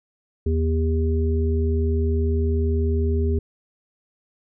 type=harmonic tone; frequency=79.9 Hz; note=D#2; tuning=47 cents sharp; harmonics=1 / 3 / 5; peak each=-19 / -28 / -26 dBFS; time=0.46-3.39 s; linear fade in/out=5 ms; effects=none